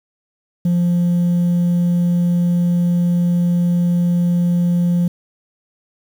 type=tone; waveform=sine; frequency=174.6 Hz; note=F3; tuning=in tune; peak=-10 dBFS; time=0.65-5.08 s; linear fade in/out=5 ms; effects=tanh soft clip ceiling -12 dBFS + 7-bit